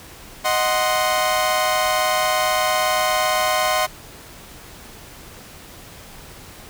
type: chord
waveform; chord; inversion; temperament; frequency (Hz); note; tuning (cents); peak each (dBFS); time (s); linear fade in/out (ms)
sawtooth; C diminished; first; equal; 622.3 / 740 / 1046.5; Eb5 / Gb5 / C6; 0 / 0 / 0; -18; 0.44-3.87; 20
effects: pink hiss -41 dBFS RMS until 6.69 s